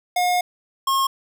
square tone pair in turn, 718 / 1079 Hz, F5 / C#6, +48 / -47 cents, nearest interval perfect fifth, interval 705 cents, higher second, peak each -18 dBFS, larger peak neither, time 0.16-0.41 / 0.87-1.07 s, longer first, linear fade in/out 5 ms, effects none

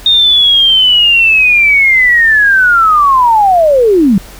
sine linear sweep, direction down, 3690 to 177.8 Hz, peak -4 dBFS, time 0.06-4.18 s, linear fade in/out 2 ms, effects added 44 Hz sine -32 dBFS peak until 4.39 s + pink hiss -34 dBFS RMS until 4.39 s

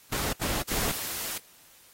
pink noise bursts, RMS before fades -30 dBFS, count 3, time 0.12-0.916 s, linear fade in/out 5 ms, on 210 ms, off 83 ms
white noise, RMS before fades -34 dBFS, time 0.68-1.38 s, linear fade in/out 5 ms
effects white hiss -56 dBFS RMS until 1.93 s + AAC 48 kbps

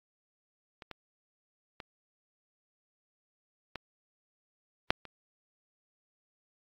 clicks, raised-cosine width 0.3 ms, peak -29 / -25 / -26 / -21 / -6 / -29 dBFS, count 6, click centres 0.822 / 0.913 / 1.802 / 3.757 / 4.905 / 5.053 s, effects AAC 64 kbps

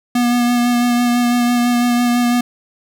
square tone with vibrato, 241.8 Hz, B3, 36 cents flat, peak -13 dBFS, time 0.15-2.41 s, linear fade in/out 5 ms, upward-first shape sine, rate 6 Hz, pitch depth 17 cents each way, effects none

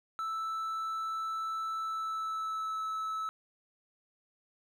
triangle tone with pitch glide, 1318.5 to 1303.4 Hz, E6 to E6, 0 to -20 cents, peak -31 dBFS, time 0.19-3.29 s, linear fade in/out 0 ms, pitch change -20 cents, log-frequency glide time 1.78-2.83 s, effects none

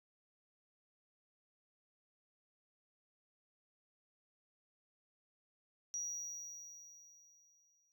triangle tone with exponential decay, 5770 Hz, F#8, 44 cents flat, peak -34 dBFS, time 5.94-7.92 s, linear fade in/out 0 ms, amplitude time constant 430 ms, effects tanh soft clip ceiling -36 dBFS

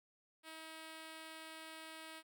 5% pulse tone, 319.2 Hz, D#4, 44 cents sharp, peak -38 dBFS, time 0.43-2.23 s, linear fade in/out 50 ms, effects none

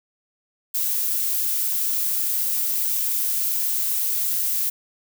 violet noise, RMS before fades -23 dBFS, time 0.74-4.7 s, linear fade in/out 10 ms, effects none

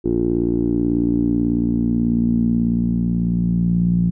10% pulse tone with low-pass filter sweep, 58.27 Hz, A#1, in tune, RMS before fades -18 dBFS, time 0.04-4.11 s, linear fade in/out 20 ms, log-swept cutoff 360 to 170 Hz, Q 5.5, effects none

